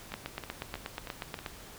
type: two click trains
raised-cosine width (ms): 0.3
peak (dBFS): -24 / -19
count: 5 / 12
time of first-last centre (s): 0.12-1.39 / 0.14-1.462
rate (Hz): 3.15 / 8.32
effects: pink hiss -49 dBFS RMS until 1.78 s